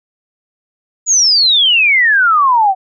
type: exponential sweep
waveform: sine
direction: down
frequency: 6980 to 737 Hz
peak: -7 dBFS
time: 1.06-2.75 s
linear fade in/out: 50 ms
effects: none